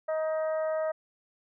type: harmonic tone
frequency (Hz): 314.8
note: D#4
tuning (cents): +20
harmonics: 2 / 3 / 4 / 5 / 6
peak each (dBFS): -27 / -43 / -40 / -47 / -46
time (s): 0.08-0.92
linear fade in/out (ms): 10
effects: none